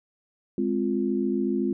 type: chord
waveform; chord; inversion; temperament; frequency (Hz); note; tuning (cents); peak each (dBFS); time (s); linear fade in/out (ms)
sine; F minor; first; equal; 207.7 / 261.6 / 349.2; Ab3 / C4 / F4; 0 / 0 / 0; -27; 0.58-1.73; 2
effects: none